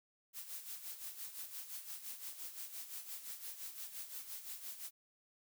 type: noise with tremolo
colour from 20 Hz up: blue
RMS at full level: -45 dBFS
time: 0.33-4.91 s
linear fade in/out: 50 ms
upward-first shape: sine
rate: 5.8 Hz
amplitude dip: 65%
effects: none